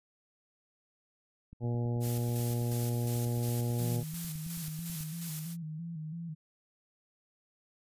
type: click train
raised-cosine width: 5 ms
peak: -37 dBFS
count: 33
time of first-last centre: 1.53-5.008 s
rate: 9.2 Hz
type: harmonic tone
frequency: 119.4 Hz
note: A#2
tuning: 42 cents sharp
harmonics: 1 / 2 / 3 / 4 / 5 / 6 / 7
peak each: -30 / -38 / -42 / -43 / -48 / -52 / -50 dBFS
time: 1.6-4.04 s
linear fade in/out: 50 ms
type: noise with tremolo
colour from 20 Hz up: blue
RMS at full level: -40 dBFS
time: 2-5.57 s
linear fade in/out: 50 ms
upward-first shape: square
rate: 2.8 Hz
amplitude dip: 45%
type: tone with vibrato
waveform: sine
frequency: 161.9 Hz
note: E3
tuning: 31 cents flat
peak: -37 dBFS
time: 3.79-6.35 s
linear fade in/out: 20 ms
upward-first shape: square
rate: 3 Hz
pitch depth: 68 cents each way
effects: resampled to 32000 Hz